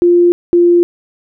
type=tone pair in turn; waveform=sine; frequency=349.2 / 347.6 Hz; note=F4 / F4; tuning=0 / -8 cents; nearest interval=unison; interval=8 cents; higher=first; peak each=-5 dBFS; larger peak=neither; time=0.02-0.32 / 0.53-0.83 s; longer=neither; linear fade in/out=0 ms; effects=none